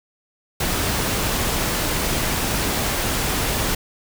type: noise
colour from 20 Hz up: pink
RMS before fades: -22 dBFS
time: 0.6-3.75 s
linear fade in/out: 5 ms
effects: none